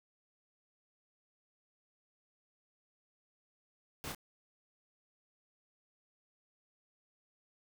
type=noise with echo; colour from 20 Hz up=pink; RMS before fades=-43 dBFS; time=4.04-4.12 s; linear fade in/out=0 ms; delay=28 ms; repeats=1; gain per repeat=-3 dB; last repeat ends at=4.148 s; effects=none